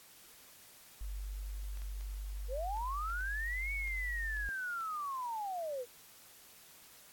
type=tone; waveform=sine; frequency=49.33 Hz; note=G1; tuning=12 cents sharp; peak=-38 dBFS; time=1.01-4.49 s; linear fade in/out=0 ms
type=clicks; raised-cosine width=0.2 ms; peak=-39 dBFS; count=9; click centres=1.773 / 1.819 / 2.01 / 2.77 / 3.101 / 3.208 / 3.875 / 4.369 / 4.808 s
type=linear two-way sweep; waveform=sine; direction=up then down; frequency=465.8 to 2247 to 465.8 Hz; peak=-36 dBFS; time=2.48-5.86 s; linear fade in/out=50 ms; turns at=3.73 s
effects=white hiss -58 dBFS RMS until 7.12 s + AAC 64 kbps